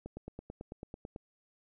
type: click train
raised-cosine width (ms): 2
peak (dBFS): -29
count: 11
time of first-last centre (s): 0.06-1.161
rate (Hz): 9.08
effects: none